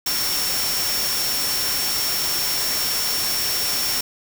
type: tone in noise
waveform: sine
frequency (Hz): 5470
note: F8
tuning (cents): -37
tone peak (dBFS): -24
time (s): 0.06-4.01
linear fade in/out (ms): 5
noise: white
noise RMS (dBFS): -24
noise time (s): 0.06-4.01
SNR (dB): -3
effects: none